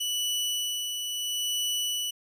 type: tone with tremolo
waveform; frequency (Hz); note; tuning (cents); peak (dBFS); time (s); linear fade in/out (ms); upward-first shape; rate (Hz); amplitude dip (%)
sawtooth; 2960; F#7; 0; -23; 0-2.11; 10; sine; 0.75; 40
effects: resampled to 32000 Hz